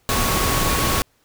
sine tone in noise, 1108.7 Hz, C#6, in tune, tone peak -26 dBFS, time 0.09-1.02 s, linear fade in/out 0 ms, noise pink, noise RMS -20 dBFS, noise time 0.09-1.02 s, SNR -9 dB, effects pink hiss -62 dBFS RMS until 1.24 s

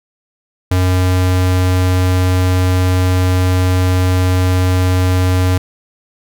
square tone, 91.7 Hz, F#2, 15 cents flat, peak -11 dBFS, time 0.71-5.58 s, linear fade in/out 5 ms, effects none

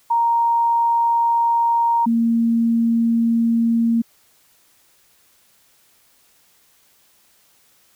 sine tone pair in turn, 932.3 / 230.7 Hz, A#5 / A#3, 0 / -18 cents, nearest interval 2 octaves, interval 2418 cents, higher first, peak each -14 dBFS, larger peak neither, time 0.1-2.06 / 2.06-4.02 s, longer neither, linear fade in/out 10 ms, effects white hiss -57 dBFS RMS until 7.95 s

